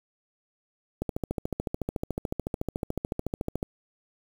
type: click train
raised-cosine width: 2 ms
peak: -15 dBFS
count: 37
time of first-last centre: 1.02-3.629 s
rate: 13.8 Hz
effects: 7-bit